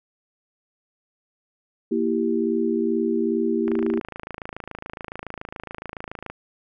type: chord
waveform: sine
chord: E diminished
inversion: second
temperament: equal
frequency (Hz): 233.1 / 329.6 / 392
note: Bb3 / E4 / G4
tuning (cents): 0 / 0 / 0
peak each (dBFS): -24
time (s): 1.91-4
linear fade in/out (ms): 10
type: click train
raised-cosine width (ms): 0.5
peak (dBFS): -18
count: 72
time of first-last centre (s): 3.68-6.3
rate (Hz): 27.1
effects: none